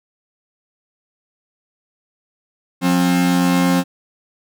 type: tone pair together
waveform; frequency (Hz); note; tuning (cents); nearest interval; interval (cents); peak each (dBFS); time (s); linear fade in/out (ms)
45% pulse; 177.73 / 266.3; F3 / C4; +31 / +31; perfect fifth; 700; -16; 2.81-3.84; 50
effects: none